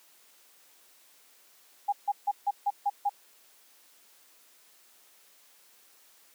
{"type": "tone bursts", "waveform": "sine", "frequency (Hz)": 812, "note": "G#5", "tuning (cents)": -39, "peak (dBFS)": -23, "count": 7, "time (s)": [1.88, 3.095], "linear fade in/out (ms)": 10, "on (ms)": 45, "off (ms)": 150, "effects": ["white hiss -60 dBFS RMS until 6.34 s", "high-pass 300 Hz 12 dB/octave"]}